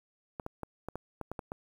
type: clicks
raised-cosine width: 1 ms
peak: -23 dBFS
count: 9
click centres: 0.398 / 0.464 / 0.633 / 0.886 / 0.956 / 1.213 / 1.316 / 1.392 / 1.519 s
effects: 9-bit